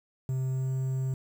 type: tone with pitch glide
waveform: triangle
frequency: 130.81 to 131.64 Hz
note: C3 to C3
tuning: 0 to +11 cents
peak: -25 dBFS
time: 0.29-1.14 s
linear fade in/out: 2 ms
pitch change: +11 cents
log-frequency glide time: 0.48-0.73 s
effects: 9-bit